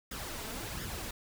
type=noise with flanger; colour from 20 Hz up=pink; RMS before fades=-40 dBFS; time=0.11-1.11 s; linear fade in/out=5 ms; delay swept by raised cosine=0.58 to 4.58 ms; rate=1.4 Hz; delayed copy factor=+0.6; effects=none